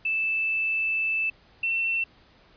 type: tone pair in turn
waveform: sine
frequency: 2637 / 2694 Hz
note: E7 / E7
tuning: 0 / +37 cents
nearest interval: unison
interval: 37 cents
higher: second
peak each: -23 dBFS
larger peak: neither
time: 0.05-1.3 / 1.63-2.04 s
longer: first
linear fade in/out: 5 ms
effects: pink hiss -57 dBFS RMS until 2.56 s + resampled to 11025 Hz